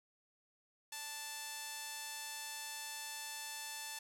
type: tone with amplitude modulation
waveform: 5% pulse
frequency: 880 Hz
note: A5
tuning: in tune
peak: -29 dBFS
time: 0.92-3.99 s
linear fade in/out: 5 ms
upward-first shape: sine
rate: 290 Hz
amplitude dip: 45%
effects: none